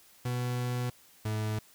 40% pulse tone pair in turn, 123.47 / 107.86 Hz, B2 / A2, 0 / -34 cents, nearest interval major second, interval 234 cents, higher first, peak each -29 / -29 dBFS, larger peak neither, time 0.25-0.9 / 1.25-1.59 s, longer first, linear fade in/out 5 ms, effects white hiss -59 dBFS RMS until 1.74 s

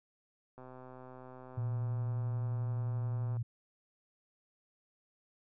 click train, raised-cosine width 1 ms, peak -37 dBFS, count 358, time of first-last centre 0.58-3.369 s, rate 128 Hz
sine tone, 116.54 Hz, A#2, in tune, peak -32 dBFS, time 1.57-3.43 s, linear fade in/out 10 ms
effects none

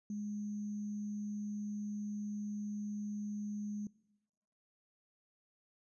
sine tone with sample-and-hold, 207.7 Hz, G#3, in tune, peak -37 dBFS, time 0.1-3.87 s, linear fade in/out 2 ms, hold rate 6300 Hz, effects noise-tail reverb RT60 1.0 s tail -22 dB re dry + resampled to 24000 Hz

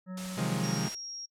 harmonic tone, 185 Hz, F#3, in tune, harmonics 1 / 3 / 5 / 7 / 9 / 10, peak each -36 / -48 / -58 / -52 / -60 / -62 dBFS, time 0.06-0.84 s, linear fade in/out 50 ms
white noise, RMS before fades -41 dBFS, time 0.17-0.95 s, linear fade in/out 5 ms
40% pulse chord, F minor seventh, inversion second, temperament equal, 130.81 / 155.56 / 174.61 / 207.7 Hz, C3 / Eb3 / F3 / Ab3, 0 / 0 / 0 / 0 cents, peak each -34 dBFS, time 0.37-0.89 s, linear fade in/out 10 ms
sine tone, 5600 Hz, F8, 4 cents sharp, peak -38 dBFS, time 0.63-1.26 s, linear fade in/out 10 ms
effects noise-tail reverb RT60 0.1 s tail -26 dB re dry + low-pass 9000 Hz 12 dB/octave

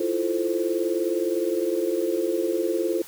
sine chord, F major seventh, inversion third, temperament equal, 329.6 / 349.2 / 440 / 523.3 Hz, E4 / F4 / A4 / C5, 0 / 0 / 0 / 0 cents, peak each -29 / -25 / -28 / -29 dBFS, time 0-3.02 s, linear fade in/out 5 ms, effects white hiss -44 dBFS RMS until 3.07 s

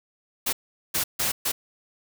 white noise bursts at uneven times, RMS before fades -25 dBFS, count 4, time 0.46-0.53 / 0.94-1.04 / 1.19-1.32 / 1.45-1.52 s, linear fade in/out 10 ms, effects none

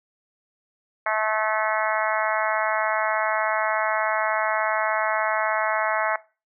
harmonic tone, 216.6 Hz, A3, 27 cents flat, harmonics 3 / 4 / 5 / 6 / 7 / 8 / 9 / 10, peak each -27 / -28 / -29 / -30 / -30 / -31 / -32 / -32 dBFS, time 1.06-6.16 s, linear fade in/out 2 ms, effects noise-tail reverb RT60 0.3 s tail -18 dB re dry

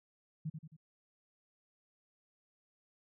sine tone with echo, 156.3 Hz, D#3, 8 cents sharp, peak -35 dBFS, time 0.45-0.5 s, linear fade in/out 10 ms, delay 89 ms, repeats 3, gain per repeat -6 dB, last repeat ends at 0.767 s, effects none

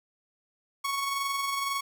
sawtooth tone with amplitude modulation, 1108.7 Hz, C#6, in tune, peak -23 dBFS, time 0.84-1.81 s, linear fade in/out 10 ms, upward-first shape sine, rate 21.9 Hz, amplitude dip 35%, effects none

